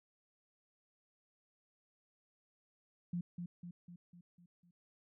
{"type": "tone with echo", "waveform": "sine", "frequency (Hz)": 174.61, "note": "F3", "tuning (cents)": 0, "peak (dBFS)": -35, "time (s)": [3.13, 3.21], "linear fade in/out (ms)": 5, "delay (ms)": 250, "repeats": 6, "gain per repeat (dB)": -5, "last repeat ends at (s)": 4.71, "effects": []}